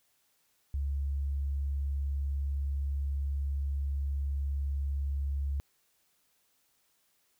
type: tone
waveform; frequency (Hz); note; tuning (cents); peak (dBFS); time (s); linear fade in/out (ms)
sine; 69.8; C#2; +13; -29; 0.74-5.6; 0
effects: white hiss -72 dBFS RMS until 7.39 s